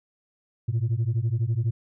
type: beating tone pair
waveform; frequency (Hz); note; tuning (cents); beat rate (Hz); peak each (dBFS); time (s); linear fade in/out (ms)
sine; 108.9 / 120.9; A2 / B2; -17 / -36; 12; -23; 0.68-1.71; 10
effects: tanh soft clip ceiling -19 dBFS